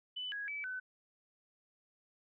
sine tone with pitch steps, 2997 / 1658 / 2301 / 1510 Hz, F#7 / G#6 / D7 / F#6, +22 / -3 / -36 / +35 cents, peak -38 dBFS, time 0.16-0.8 s, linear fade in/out 10 ms, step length 160 ms, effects none

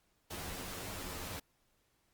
pink noise with comb filter, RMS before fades -43 dBFS, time 0.3-1.4 s, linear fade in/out 10 ms, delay 11 ms, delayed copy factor +0.7, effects pink hiss -75 dBFS RMS until 2.13 s + Opus 48 kbps

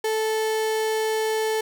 35% pulse tone, 438 Hz, A4, 8 cents flat, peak -20 dBFS, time 0.04-1.61 s, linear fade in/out 5 ms, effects none

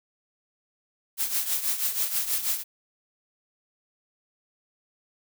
blue noise with tremolo, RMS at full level -24 dBFS, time 1.17-2.64 s, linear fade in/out 50 ms, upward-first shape triangle, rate 6.2 Hz, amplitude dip 75%, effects none

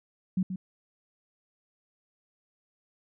sine tone with echo, 186.2 Hz, F#3, 11 cents sharp, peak -23 dBFS, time 0.37-0.43 s, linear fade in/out 5 ms, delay 130 ms, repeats 1, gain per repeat -8 dB, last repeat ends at 0.56 s, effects none

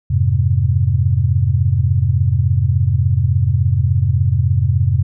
sine chord, F minor, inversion none, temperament equal, 87.31 / 103.83 / 130.81 Hz, F2 / Ab2 / C3, 0 / 0 / 0 cents, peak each -16 dBFS, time 0.1-5.03 s, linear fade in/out 10 ms, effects none

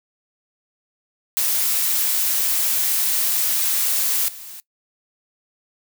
blue noise with level steps, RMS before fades -20 / -37 dBFS, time 1.37-4.6 s, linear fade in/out 0 ms, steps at 4.28 s, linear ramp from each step 5 ms, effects noise-tail reverb RT60 0.1 s tail -20 dB re dry

